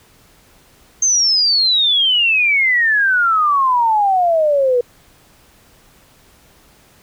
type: exponential sweep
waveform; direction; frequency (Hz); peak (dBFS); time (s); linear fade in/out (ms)
sine; down; 6390 to 478.3; -11; 1.02-4.81; 5
effects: pink hiss -50 dBFS RMS until 7.02 s